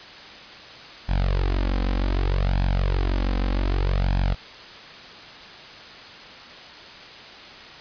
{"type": "tone with flanger", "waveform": "sawtooth", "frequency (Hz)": 46.41, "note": "F#1", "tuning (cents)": 6, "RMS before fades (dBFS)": -22, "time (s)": [1.08, 4.35], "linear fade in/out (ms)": 20, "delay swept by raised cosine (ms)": [1.2, 3.9], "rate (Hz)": 0.65, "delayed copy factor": 0.95, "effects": ["white hiss -41 dBFS RMS until 7.8 s", "resampled to 11025 Hz"]}